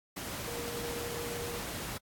sine tone in noise, 473.3 Hz, A#4, 26 cents sharp, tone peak -39 dBFS, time 0.47-1.59 s, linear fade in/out 10 ms, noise pink, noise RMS -39 dBFS, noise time 0.16-1.98 s, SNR -3 dB, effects high-pass 60 Hz 12 dB/octave + AAC 64 kbps

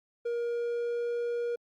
triangle tone with pitch glide, 472.8 to 475.5 Hz, A#4 to A#4, +24 to +34 cents, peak -27 dBFS, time 0.25-1.56 s, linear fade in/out 10 ms, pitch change +10 cents, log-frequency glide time 0.37-1.16 s, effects Opus 48 kbps

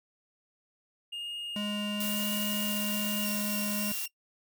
triangle tone with vibrato, 2829 Hz, F7, 22 cents sharp, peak -34 dBFS, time 1.12-3.26 s, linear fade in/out 10 ms, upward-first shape sine, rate 0.96 Hz, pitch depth 12 cents each way
square tone, 207.3 Hz, G#3, 3 cents flat, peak -33 dBFS, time 1.56-3.92 s, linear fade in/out 2 ms
blue noise, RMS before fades -35 dBFS, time 2-4.06 s, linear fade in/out 5 ms
sawtooth tone with tremolo, 2771 Hz, F7, 14 cents flat, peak -33 dBFS, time 3.22-4.08 s, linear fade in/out 10 ms, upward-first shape sine, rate 3.5 Hz, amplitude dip 40%
effects noise-tail reverb RT60 0.1 s tail -22 dB re dry

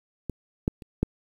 clicks, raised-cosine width 3 ms, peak -17 / -10 / -29 / -9 dBFS, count 4, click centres 0.297 / 0.679 / 0.822 / 1.03 s, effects 8-bit

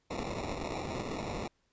white noise with sample-and-hold, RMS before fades -37 dBFS, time 0.1-1.48 s, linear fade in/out 10 ms, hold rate 1575 Hz, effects pink hiss -75 dBFS RMS until 1.72 s + resampled to 16000 Hz

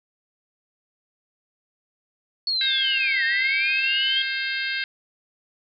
sine linear two-way sweep, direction down then up, 4435 to 1800 to 3242 Hz, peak -21 dBFS, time 2.47-4.22 s, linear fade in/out 2 ms, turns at 3.24 s
harmonic tone, 530 Hz, C5, 22 cents sharp, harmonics 3 / 4 / 5 / 6 / 7 / 8 / 9, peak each -28 / -30 / -32 / -34 / -35 / -36 / -37 dBFS, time 2.61-4.84 s, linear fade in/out 2 ms
effects none

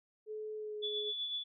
sine tone with pitch glide, 429.8 to 420.5 Hz, A4 to G#4, -41 to +22 cents, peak -39 dBFS, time 0.26-1.13 s, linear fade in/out 50 ms, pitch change -37 cents, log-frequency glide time 0.56-0.81 s
sine tone with tremolo, 3446 Hz, A7, 37 cents flat, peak -34 dBFS, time 0.82-1.44 s, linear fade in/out 20 ms, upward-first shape sine, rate 8 Hz, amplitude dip 40%
effects none

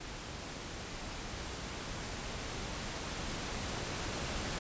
pink noise with level ramp, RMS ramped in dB -44 to -37 dBFS, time 0-4.59 s, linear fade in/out 10 ms, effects resampled to 16000 Hz

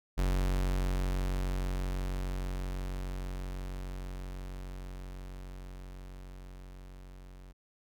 45% pulse tone with level ramp, 46.25 Hz, F#1, in tune, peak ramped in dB -26 to -48 dBFS, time 0.17-7.53 s, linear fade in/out 20 ms, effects none

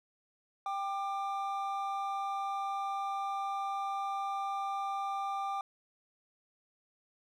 triangle tone pair together, 788 / 1193.4 Hz, G5 / D6, +9 / +27 cents, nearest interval perfect fifth, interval 718 cents, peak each -33 / -35 dBFS, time 0.66-5.61 s, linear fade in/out 2 ms, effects none

